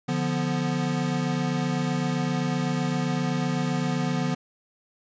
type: chord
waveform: square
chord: B diminished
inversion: first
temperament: equal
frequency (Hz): 146.83 / 174.61 / 246.9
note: D3 / F3 / B3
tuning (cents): 0 / 0 / 0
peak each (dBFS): -29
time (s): 0.08-4.35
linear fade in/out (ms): 10
effects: resampled to 16000 Hz + 10-bit